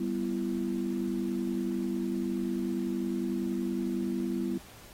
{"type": "chord", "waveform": "sine", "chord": "E minor", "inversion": "first", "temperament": "equal with one note detuned", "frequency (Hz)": [196, 246.9, 336.4], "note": ["G3", "B3", "E4"], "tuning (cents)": [0, 0, 35], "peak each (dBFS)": -33, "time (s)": [0, 4.58], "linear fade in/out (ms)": 5, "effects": ["pink hiss -52 dBFS RMS until 4.93 s", "AAC 48 kbps"]}